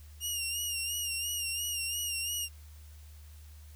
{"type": "tone with vibrato", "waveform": "15% pulse", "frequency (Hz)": 2824, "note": "F7", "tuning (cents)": 19, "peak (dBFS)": -25, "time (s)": [0.2, 2.49], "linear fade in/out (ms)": 50, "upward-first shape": "sine", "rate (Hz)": 2.9, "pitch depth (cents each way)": 55, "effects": ["added 75 Hz sine -48 dBFS peak until 3.75 s", "white hiss -61 dBFS RMS until 3.75 s"]}